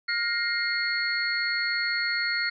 sine tone cluster, 1418 / 1875 / 2116 / 4346 Hz, F6 / A#6 / C7 / C#8, +26 / +10 / +19 / -35 cents, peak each -30 dBFS, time 0.08-2.5 s, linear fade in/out 10 ms, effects none

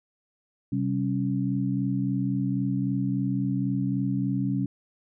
sine tone cluster, 130.1 / 193.8 / 276.6 Hz, C3 / G3 / C#4, -9 / -20 / -4 cents, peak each -28 dBFS, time 0.72-4.66 s, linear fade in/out 5 ms, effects none

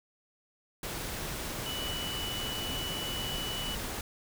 sine tone in noise, 2960 Hz, F#7, in tune, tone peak -36 dBFS, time 1.66-3.75 s, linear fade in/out 2 ms, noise pink, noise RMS -37 dBFS, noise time 0.83-4.01 s, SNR -2 dB, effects none

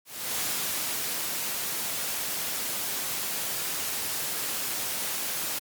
white noise with ADSR envelope, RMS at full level -29 dBFS, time 0.05-5.59 s, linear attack 320 ms, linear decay 860 ms, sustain -2 dB, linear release 8 ms, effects high-pass 100 Hz 12 dB/octave + Opus 48 kbps

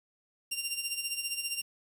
15% pulse tone with tremolo, 2779 Hz, F7, 9 cents flat, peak -23 dBFS, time 0.51-1.62 s, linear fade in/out 10 ms, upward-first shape sine, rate 15 Hz, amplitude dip 65%, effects 9-bit

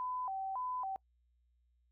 sine tone with vibrato, 880 Hz, A5, in tune, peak -36 dBFS, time 0-0.96 s, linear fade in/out 0 ms, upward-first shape square, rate 1.8 Hz, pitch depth 230 cents each way, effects noise-tail reverb RT60 0.1 s tail -24 dB re dry + added 60 Hz sine -70 dBFS peak until 1.91 s

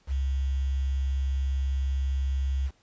sine tone with quantisation, 67.4 Hz, C#2, 48 cents flat, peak -24 dBFS, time 0.07-2.71 s, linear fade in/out 50 ms, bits 8, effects pink hiss -65 dBFS RMS until 2.82 s + resampled to 16000 Hz

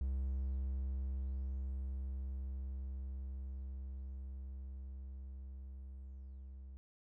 triangle tone with level ramp, 66.1 Hz, C2, 18 cents sharp, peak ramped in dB -32 to -46 dBFS, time 0.01-6.77 s, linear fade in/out 0 ms, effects none

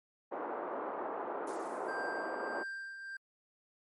pink band-pass noise, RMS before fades -39 dBFS, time 0.31-2.64 s, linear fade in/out 20 ms, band 350 to 1200 Hz, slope 24 dB/octave
violet noise with exponential decay, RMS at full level -46 dBFS, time 1.47-2.62 s, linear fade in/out 5 ms, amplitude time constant 250 ms
triangle tone with tremolo, 1582 Hz, G6, 15 cents sharp, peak -36 dBFS, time 1.88-3.17 s, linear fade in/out 5 ms, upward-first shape triangle, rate 1.6 Hz, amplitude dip 55%
effects MP3 48 kbps

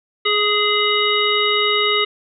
harmonic tone with a mistuned harmonic, 418.2 Hz, G#4, 12 cents sharp, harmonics 1 / 3 / 5 / 7 / 9, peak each -21 / -21 / -21 / -21 / -21 dBFS, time 0.25-2.05 s, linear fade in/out 10 ms, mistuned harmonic 5, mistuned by -22 cents, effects none

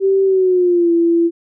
sine tone with pitch glide, 387.8 to 337.6 Hz, G4 to E4, -19 to +41 cents, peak -10 dBFS, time 0-1.31 s, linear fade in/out 50 ms, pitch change -240 cents, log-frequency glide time 0.24-0.92 s, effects none

